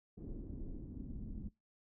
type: noise with low-pass filter sweep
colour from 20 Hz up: brown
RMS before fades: -45 dBFS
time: 0.17-1.49 s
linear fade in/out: 10 ms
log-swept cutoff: 350 to 230 Hz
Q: 2.8
effects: noise-tail reverb RT60 0.2 s tail -21 dB re dry